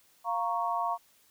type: chord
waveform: sine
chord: Bb minor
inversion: second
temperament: equal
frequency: 698.5 / 932.3 / 1108.7 Hz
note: F5 / Bb5 / Db6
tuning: 0 / 0 / 0 cents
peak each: -32 / -32 / -32 dBFS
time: 0.24-0.98 s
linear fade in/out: 50 ms
effects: white hiss -64 dBFS RMS until 1.3 s